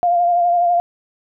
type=tone with vibrato; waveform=sine; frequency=698.5 Hz; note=F5; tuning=in tune; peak=-12 dBFS; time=0.03-0.8 s; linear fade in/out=0 ms; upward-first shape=sine; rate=12 Hz; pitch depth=31 cents each way; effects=none